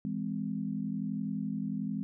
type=chord; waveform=sine; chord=E augmented; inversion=none; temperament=just; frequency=164.81 / 206 / 257.5 Hz; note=E3 / G#3 / B#3; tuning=0 / -14 / -28 cents; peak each=-38 / -34 / -37 dBFS; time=0.05-2.03 s; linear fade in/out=0 ms; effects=none